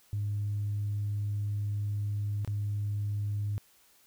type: tone with dropouts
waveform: sine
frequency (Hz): 103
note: G#2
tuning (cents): -14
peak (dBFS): -28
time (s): 0.13-3.58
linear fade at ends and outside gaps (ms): 0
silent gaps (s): 2.448-2.476
effects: tanh soft clip ceiling -25 dBFS + white hiss -63 dBFS RMS until 4.06 s